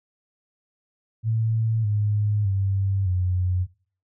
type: tone with pitch steps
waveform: sine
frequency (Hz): 112 / 104.5 / 97.5 / 90.97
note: A2 / G#2 / G2 / F#2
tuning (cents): +31 / +11 / -9 / -29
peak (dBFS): -20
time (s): 1.23-3.67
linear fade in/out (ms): 50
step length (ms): 610
effects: noise-tail reverb RT60 0.4 s tail -17 dB re dry